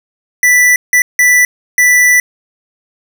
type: tone bursts at uneven times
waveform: square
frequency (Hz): 1975.5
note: B6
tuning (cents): 0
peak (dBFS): -6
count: 4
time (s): 0.43-0.76 / 0.93-1.02 / 1.19-1.45 / 1.78-2.2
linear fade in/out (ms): 2
effects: none